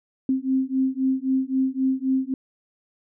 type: beating tone pair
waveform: sine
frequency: 261.6 / 265.4 Hz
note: C4 / C4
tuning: 0 / +25 cents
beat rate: 3.8 Hz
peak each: -23 dBFS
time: 0.29-2.34 s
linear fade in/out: 2 ms
effects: none